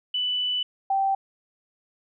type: tone pair in turn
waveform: sine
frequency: 2982 / 779.4 Hz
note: F#7 / G5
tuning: +13 / -10 cents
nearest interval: octave + major seventh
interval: 2323 cents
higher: first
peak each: -23 / -20 dBFS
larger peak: second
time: 0.14-0.63 / 0.9-1.15 s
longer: first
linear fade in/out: 5 ms
effects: none